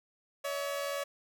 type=tone pair together; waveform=sawtooth; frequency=564.8 / 646 Hz; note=C#5 / E5; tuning=+32 / -35 cents; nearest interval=major second; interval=233 cents; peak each=-30 / -37 dBFS; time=0.44-1.04 s; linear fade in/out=10 ms; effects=none